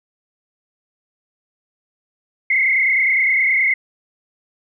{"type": "tone with frequency modulation", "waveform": "sine", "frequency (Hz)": 2118, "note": "C7", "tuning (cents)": 21, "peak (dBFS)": -13, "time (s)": [2.5, 3.74], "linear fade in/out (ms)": 5, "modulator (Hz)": 29.6, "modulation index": 3.1, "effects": []}